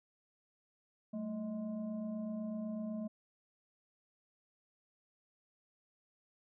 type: tone with frequency modulation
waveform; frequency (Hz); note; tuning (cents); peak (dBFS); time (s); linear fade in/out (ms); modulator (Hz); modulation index
sine; 220; A3; 0; -37; 1.13-3.08; 10; 412; 0.68
effects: none